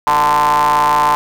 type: ring-modulated tone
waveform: square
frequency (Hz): 71.6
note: D2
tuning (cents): -43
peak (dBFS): -8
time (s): 0.07-1.15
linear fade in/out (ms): 0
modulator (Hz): 959
effects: none